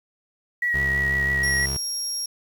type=tone with vibrato; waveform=sine; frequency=1918 Hz; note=A#6; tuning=49 cents sharp; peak=-20 dBFS; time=0.62-1.66 s; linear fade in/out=5 ms; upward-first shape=triangle; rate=6.1 Hz; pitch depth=26 cents each way
type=tone with pitch glide; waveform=25% pulse; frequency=67.9 to 67.43 Hz; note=C#2 to C#2; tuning=-35 to -47 cents; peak=-24 dBFS; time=0.74-1.77 s; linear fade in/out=5 ms; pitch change=-12 cents; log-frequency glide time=1.1-1.53 s
type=tone; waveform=30% pulse; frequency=5590 Hz; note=F8; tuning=1 cent sharp; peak=-22 dBFS; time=1.43-2.26 s; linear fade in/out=5 ms
effects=8-bit